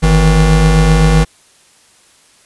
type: tone pair together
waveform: square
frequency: 50.73 / 160 Hz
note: G#1 / D#3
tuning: -40 / +49 cents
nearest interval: octave + minor sixth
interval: 1989 cents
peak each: -10 dBFS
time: 0.02-1.25 s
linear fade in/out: 20 ms
effects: white hiss -48 dBFS RMS until 2.45 s + resampled to 24000 Hz